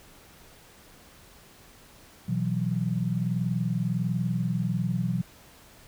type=chord; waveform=sine; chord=B suspended fourth; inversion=none; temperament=equal; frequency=123.47 / 164.81 / 185 Hz; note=B2 / E3 / F#3; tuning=0 / 0 / 0 cents; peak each=-29 dBFS; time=2.28-5.22 s; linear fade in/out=10 ms; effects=pink hiss -53 dBFS RMS until 5.87 s